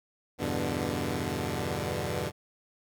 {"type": "chord", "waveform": "10% pulse", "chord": "E minor seventh", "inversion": "none", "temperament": "equal", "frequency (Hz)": [82.41, 98, 123.47, 146.83], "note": ["E2", "G2", "B2", "D3"], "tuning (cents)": [0, 0, 0, 0], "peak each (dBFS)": -27, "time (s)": [0.38, 2.32], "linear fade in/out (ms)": 50, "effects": []}